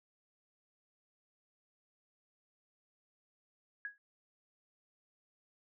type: tone with exponential decay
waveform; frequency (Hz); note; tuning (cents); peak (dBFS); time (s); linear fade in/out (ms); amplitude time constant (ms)
sine; 1661.2; G#6; 0; -35; 3.85-3.98; 1; 28
effects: none